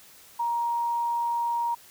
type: tone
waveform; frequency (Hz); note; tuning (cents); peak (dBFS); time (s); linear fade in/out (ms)
sine; 941; A#5; +16; -24; 0.39-1.75; 10
effects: white hiss -52 dBFS RMS until 1.9 s